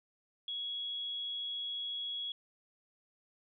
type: tone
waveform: sine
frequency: 3338 Hz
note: G#7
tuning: 8 cents sharp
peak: -36 dBFS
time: 0.48-2.32 s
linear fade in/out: 2 ms
effects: none